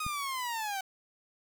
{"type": "linear sweep", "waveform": "sawtooth", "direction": "down", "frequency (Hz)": [1260, 754], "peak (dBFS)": -29, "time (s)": [0, 0.81], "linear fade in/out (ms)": 5}
{"type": "click", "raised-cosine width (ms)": 5, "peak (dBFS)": -27, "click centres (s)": 0.065}
{"effects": ["8-bit"]}